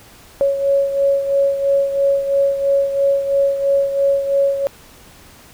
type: beating tone pair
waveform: sine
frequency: 554.4 / 557.4 Hz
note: C#5 / C#5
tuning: 0 / +9 cents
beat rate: 3 Hz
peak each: -14 / -21 dBFS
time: 0.41-4.67 s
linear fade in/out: 0 ms
effects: pink hiss -44 dBFS RMS until 5.53 s